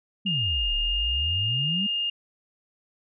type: exponential two-way sweep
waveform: sine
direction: down then up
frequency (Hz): 209.9 to 34.62 to 209.9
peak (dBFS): -27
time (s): 0.25-1.87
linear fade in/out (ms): 10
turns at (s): 0.75
type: tone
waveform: sine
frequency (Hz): 2827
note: F7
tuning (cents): +20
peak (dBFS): -24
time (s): 0.26-2.1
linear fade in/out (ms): 5
effects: none